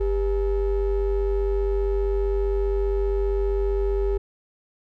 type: ring-modulated tone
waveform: triangle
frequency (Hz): 222.6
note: A3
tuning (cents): +20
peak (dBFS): -15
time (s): 0-4.18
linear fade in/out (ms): 10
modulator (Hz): 175
effects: none